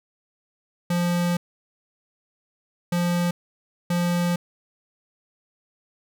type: tone bursts at uneven times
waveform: square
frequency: 174.61 Hz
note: F3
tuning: in tune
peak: -21 dBFS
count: 3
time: 0.9-1.37 / 2.92-3.31 / 3.9-4.36 s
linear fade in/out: 5 ms
effects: none